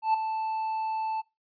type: tone with ADSR envelope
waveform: triangle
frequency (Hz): 880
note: A5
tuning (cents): 0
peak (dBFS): -17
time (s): 0.02-1.22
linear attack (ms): 120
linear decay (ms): 6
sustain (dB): -9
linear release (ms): 22
effects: noise-tail reverb RT60 0.2 s tail -21 dB re dry + resampled to 11025 Hz